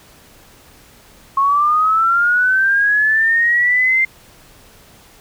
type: linear sweep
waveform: sine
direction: up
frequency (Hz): 1085 to 2100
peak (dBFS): -11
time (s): 1.37-4.05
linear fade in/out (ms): 5
effects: pink hiss -46 dBFS RMS until 5.2 s